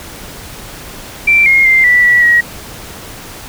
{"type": "tone with pitch steps", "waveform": "sine", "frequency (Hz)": [2346, 2142, 2092, 1963, 1946, 1904], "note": ["D7", "C7", "C7", "B6", "B6", "A#6"], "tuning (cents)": [-2, 40, -1, -11, -26, 36], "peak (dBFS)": -5, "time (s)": [1.27, 2.41], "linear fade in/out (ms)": 10, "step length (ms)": 190, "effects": ["pink hiss -30 dBFS RMS until 3.48 s"]}